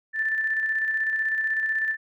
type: tone with tremolo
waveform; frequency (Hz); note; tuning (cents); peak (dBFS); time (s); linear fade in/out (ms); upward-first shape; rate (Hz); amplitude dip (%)
sine; 1765; A6; +5; -21; 0.13-1.97; 50; square; 16; 35
effects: none